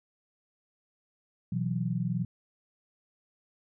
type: chord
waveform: sine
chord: B suspended fourth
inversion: none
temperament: equal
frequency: 123.47 / 164.81 / 185 Hz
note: B2 / E3 / F#3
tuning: 0 / 0 / 0 cents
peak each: -32 dBFS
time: 1.52-2.25 s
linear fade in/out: 5 ms
effects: none